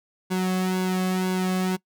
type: tone with flanger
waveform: sawtooth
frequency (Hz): 185.3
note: F#3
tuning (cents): +3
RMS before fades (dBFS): -24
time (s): 0.3-1.77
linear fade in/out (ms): 20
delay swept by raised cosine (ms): 1.6 to 2.12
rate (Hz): 2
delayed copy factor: -0.8
effects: noise-tail reverb RT60 0.1 s tail -23 dB re dry